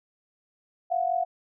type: tone pair together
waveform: sine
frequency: 684.5 / 730 Hz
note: F5 / F#5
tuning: -35 / -24 cents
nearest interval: minor second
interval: 111 cents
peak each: -26 dBFS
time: 0.9-1.25 s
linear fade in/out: 20 ms
effects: none